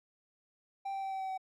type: tone with pitch steps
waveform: triangle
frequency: 784 / 779 / 774.1 / 769.2 / 764.3 / 759.5 Hz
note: G5 / G5 / G5 / G5 / G5 / F#5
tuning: 0 / -11 / -22 / -33 / -44 / +45 cents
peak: -33 dBFS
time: 0.85-1.378 s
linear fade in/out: 10 ms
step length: 88 ms
effects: none